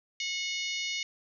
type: harmonic tone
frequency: 728 Hz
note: F#5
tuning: 28 cents flat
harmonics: 3 / 4 / 5 / 6 / 7 / 8 / 9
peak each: -35 / -37 / -39 / -41 / -42 / -43 / -44 dBFS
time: 0.2-1.03 s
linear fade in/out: 2 ms
effects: none